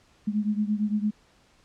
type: beating tone pair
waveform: sine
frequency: 207.7 / 216.5 Hz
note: G#3 / A3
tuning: 0 / -28 cents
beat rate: 8.8 Hz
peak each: -25 / -28 dBFS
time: 0.27-1.11 s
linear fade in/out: 10 ms
effects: pink hiss -61 dBFS RMS until 1.64 s + low-pass 7000 Hz 12 dB/octave